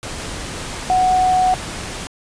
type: tone in noise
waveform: sine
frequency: 740 Hz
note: F#5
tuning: in tune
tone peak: -12 dBFS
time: 0.9-1.54 s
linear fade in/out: 0 ms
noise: pink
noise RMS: -28 dBFS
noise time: 0.03-2.07 s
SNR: +13 dB
effects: resampled to 22050 Hz